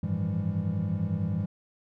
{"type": "tone cluster", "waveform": "triangle", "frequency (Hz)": [96.1, 107, 160.9, 169.9, 199.7], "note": ["G2", "A2", "E3", "F3", "G3"], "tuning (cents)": [-34, -48, -42, -47, 32], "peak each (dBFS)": -31, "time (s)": [0.03, 1.46], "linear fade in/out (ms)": 5, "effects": []}